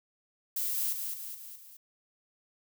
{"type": "noise with echo", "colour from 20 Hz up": "violet", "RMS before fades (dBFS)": -32, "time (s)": [0.56, 0.93], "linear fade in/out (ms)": 5, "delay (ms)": 210, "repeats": 4, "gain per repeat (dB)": -5, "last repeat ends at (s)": 1.77, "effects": []}